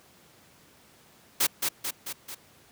white noise with echo, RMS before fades -23 dBFS, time 1.4-1.47 s, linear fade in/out 10 ms, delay 220 ms, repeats 4, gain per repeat -4 dB, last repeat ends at 2.35 s, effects pink hiss -57 dBFS RMS until 2.71 s + high-pass 100 Hz 12 dB/octave

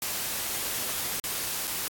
white noise with dropouts, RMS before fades -31 dBFS, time 0.02-1.88 s, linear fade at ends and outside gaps 1 ms, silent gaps 1.199-1.239 / 1.672-1.676 s, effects AAC 64 kbps

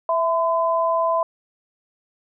sine tone pair together, 659.3 / 1015.5 Hz, E5 / B5, 0 / +48 cents, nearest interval perfect fifth, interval 748 cents, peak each -20 dBFS, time 0.09-1.23 s, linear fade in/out 2 ms, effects none

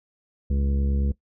harmonic tone, 69.3 Hz, C#2, in tune, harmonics 1 / 2 / 3 / 4 / 5 / 6 / 7, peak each -21 / -33 / -30 / -44 / -42 / -46 / -41 dBFS, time 0.5-1.12 s, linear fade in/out 5 ms, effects noise-tail reverb RT60 0.1 s tail -18 dB re dry

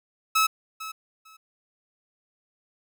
sawtooth tone with echo, 1296 Hz, E6, 30 cents flat, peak -15 dBFS, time 0.35-0.47 s, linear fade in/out 10 ms, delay 450 ms, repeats 2, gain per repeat -15 dB, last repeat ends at 1.37 s, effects none

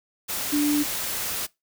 sine tone in noise, 293.7 Hz, D4, in tune, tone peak -19 dBFS, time 0.52-0.84 s, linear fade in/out 20 ms, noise white, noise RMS -29 dBFS, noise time 0.28-1.47 s, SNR +7 dB, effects noise-tail reverb RT60 0.2 s tail -22 dB re dry

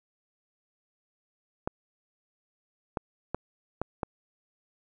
clicks, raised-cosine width 1 ms, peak -15 dBFS, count 5, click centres 1.675 / 2.972 / 3.346 / 3.816 / 4.032 s, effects none

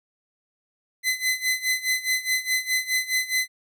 sawtooth tone with tremolo, 2029 Hz, B6, 46 cents sharp, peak -16 dBFS, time 1.03-3.48 s, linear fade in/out 50 ms, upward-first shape sine, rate 4.8 Hz, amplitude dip 85%, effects none

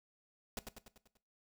pink noise with echo, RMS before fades -40 dBFS, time 0.57-0.59 s, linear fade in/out 2 ms, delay 97 ms, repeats 6, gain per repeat -5 dB, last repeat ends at 1.172 s, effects noise-tail reverb RT60 0.3 s tail -17 dB re dry

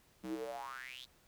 square tone with high-pass filter sweep, 63.4 Hz, B1, 46 cents sharp, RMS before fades -44 dBFS, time 0.23-1.06 s, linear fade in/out 20 ms, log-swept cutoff 230 to 4000 Hz, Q 8.3, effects pink hiss -68 dBFS RMS until 1.27 s

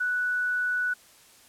sine tone, 1480 Hz, F#6, in tune, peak -24 dBFS, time 0-0.94 s, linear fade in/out 10 ms, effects white hiss -55 dBFS RMS until 1.48 s + low-pass 12000 Hz 12 dB/octave

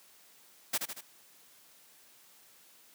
white noise with echo, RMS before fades -30 dBFS, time 0.73-0.78 s, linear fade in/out 10 ms, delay 77 ms, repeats 3, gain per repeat -5 dB, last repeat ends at 1.011 s, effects white hiss -60 dBFS RMS until 2.94 s + high-pass 150 Hz 12 dB/octave

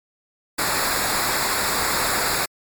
pink noise with comb filter, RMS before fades -22 dBFS, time 0.58-2.46 s, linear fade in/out 10 ms, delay 0.33 ms, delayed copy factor -0.8, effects MP3 96 kbps

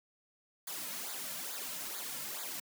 white noise with flanger, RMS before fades -41 dBFS, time 0.67-2.6 s, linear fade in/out 5 ms, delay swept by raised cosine 0.35 to 2.65 ms, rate 2.3 Hz, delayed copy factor -0.75, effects high-pass 150 Hz 12 dB/octave

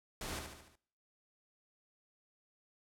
pink noise with echo, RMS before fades -42 dBFS, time 0.21-0.39 s, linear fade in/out 2 ms, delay 73 ms, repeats 5, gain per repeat -5 dB, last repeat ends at 0.755 s, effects noise-tail reverb RT60 0.7 s tail -24 dB re dry + low-pass 12000 Hz 12 dB/octave

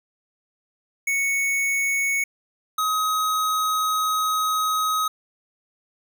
square tone pair in turn, 2217 / 1265.3 Hz, C#7 / D#6, 0 / +29 cents, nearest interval minor seventh, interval 971 cents, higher first, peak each -21 dBFS, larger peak neither, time 1.07-2.24 / 2.78-5.08 s, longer second, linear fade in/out 5 ms, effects none

